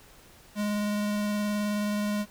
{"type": "tone with vibrato", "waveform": "square", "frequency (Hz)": 207.7, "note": "G#3", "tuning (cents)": 0, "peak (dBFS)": -27, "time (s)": [0.55, 2.26], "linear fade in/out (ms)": 50, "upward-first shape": "sine", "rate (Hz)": 19, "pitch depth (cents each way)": 11, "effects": ["pink hiss -54 dBFS RMS until 2.3 s"]}